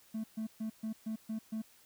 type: tone bursts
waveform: triangle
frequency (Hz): 220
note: A3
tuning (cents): 0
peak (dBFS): -32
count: 7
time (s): 0.14-1.62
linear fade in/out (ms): 10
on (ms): 100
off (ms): 130
effects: tanh soft clip ceiling -28 dBFS + white hiss -63 dBFS RMS until 1.85 s